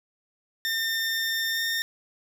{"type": "tone with pitch glide", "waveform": "20% pulse", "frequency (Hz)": [1809, 1823.7], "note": ["A6", "A#6"], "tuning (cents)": [48, -38], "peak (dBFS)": -20, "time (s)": [0.65, 1.82], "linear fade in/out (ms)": 0, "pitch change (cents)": 14, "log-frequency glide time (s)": [1.51, 1.61], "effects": []}